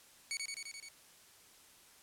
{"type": "tone with echo", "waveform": "15% pulse", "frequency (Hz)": 2238, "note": "C#7", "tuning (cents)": 16, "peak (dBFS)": -29, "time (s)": [0.31, 0.37], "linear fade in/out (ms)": 0, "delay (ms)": 86, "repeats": 6, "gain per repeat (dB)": -2, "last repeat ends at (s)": 0.886, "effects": ["white hiss -61 dBFS RMS until 2.02 s", "low-pass 12000 Hz 12 dB/octave"]}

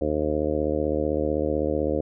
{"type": "harmonic tone", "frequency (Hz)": 75.8, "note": "D#2", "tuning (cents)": -45, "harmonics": [1, 2, 3, 4, 5, 6, 7, 8, 9], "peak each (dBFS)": [-31, -36, -34, -28, -31, -29, -27, -37, -38], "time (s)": [0.01, 2.01], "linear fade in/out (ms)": 5, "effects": []}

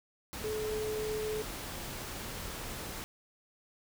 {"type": "tone in noise", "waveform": "sine", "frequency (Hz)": 430.2, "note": "A4", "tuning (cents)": -39, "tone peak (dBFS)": -33, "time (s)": [0.44, 1.42], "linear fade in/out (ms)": 0, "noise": "pink", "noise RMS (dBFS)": -41, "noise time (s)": [0.33, 3.04], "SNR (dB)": 5, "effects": []}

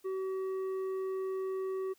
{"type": "tone with tanh clipping", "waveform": "sine", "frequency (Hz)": 380, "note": "F#4", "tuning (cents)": 46, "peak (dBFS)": -34, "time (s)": [0.04, 1.94], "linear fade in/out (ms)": 20, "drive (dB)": 7, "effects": ["white hiss -68 dBFS RMS until 1.98 s"]}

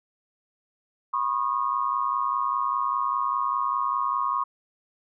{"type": "tone cluster", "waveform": "sine", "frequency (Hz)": [985, 1090, 1220], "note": ["B5", "C#6", "D#6"], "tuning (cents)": [-5, -29, -34], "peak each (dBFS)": [-30, -25, -29], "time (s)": [1.13, 4.44], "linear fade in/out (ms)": 10, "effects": []}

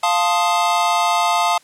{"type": "chord", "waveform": "square", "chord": "F dominant seventh", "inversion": "none", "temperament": "equal", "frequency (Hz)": [698.5, 880, 1046.5, 1244.5], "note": ["F5", "A5", "C6", "Eb6"], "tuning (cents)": [0, 0, 0, 0], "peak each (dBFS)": [-20, -20, -25, -22], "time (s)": [0.03, 1.58], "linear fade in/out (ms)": 5, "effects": ["white hiss -51 dBFS RMS until 1.63 s", "low-pass 9000 Hz 12 dB/octave"]}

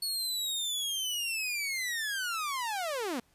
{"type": "linear sweep", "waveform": "sawtooth", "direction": "down", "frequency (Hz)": [4399, 220], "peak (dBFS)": -28, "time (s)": [0.02, 3.2], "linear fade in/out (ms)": 5, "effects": ["pink hiss -68 dBFS RMS until 3.34 s", "resampled to 32000 Hz"]}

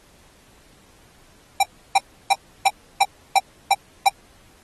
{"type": "tone bursts", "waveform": "square", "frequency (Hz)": 784, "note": "G5", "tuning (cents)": 0, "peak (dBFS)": -13, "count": 8, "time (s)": [1.6, 4.088], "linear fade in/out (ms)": 5, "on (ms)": 31, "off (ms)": 320, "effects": ["pink hiss -54 dBFS RMS until 4.63 s", "AAC 32 kbps"]}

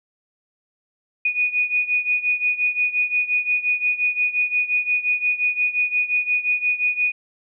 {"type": "beating tone pair", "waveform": "sine", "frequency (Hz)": [2468, 2473.7], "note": ["D#7", "D#7"], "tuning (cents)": [-15, -11], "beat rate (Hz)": 5.7, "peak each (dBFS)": [-20, -23], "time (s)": [1.25, 7.12], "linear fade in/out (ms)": 5, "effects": []}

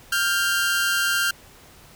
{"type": "tone pair together", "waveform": "sawtooth", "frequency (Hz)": [1396.9, 1579.1], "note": ["F6", "G6"], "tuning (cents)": [0, 12], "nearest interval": "major second", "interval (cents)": 212, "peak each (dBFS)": -19, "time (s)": [0.12, 1.31], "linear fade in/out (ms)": 5, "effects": ["pink hiss -49 dBFS RMS until 1.95 s"]}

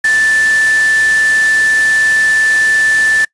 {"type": "tone in noise", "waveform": "sine", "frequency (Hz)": 1760, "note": "A6", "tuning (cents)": 0, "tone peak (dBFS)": -8, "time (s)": [0.04, 3.25], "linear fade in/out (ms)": 5, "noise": "white", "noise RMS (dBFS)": -22, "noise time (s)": [0.04, 3.25], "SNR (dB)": 11, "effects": ["noise-tail reverb RT60 0.1 s tail -24 dB re dry", "resampled to 22050 Hz"]}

